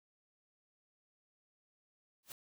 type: noise with exponential growth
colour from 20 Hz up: white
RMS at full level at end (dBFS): -43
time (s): 2.23-2.32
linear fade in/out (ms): 1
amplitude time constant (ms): 18
effects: none